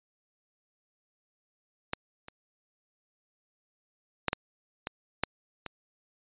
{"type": "clicks", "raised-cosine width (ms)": 0.3, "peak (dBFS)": [-13, -28, -9, -11, -17, -9, -21], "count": 7, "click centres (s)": [1.934, 2.284, 4.283, 4.331, 4.871, 5.236, 5.663], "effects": ["resampled to 8000 Hz"]}